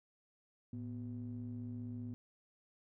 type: ring-modulated tone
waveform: triangle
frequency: 68.2 Hz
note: C#2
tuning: 28 cents flat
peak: -36 dBFS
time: 0.73-2.14 s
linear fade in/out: 0 ms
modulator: 177 Hz
effects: none